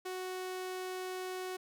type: tone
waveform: sawtooth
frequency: 370 Hz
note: F#4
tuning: in tune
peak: -34 dBFS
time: 0.05-1.57 s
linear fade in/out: 10 ms
effects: none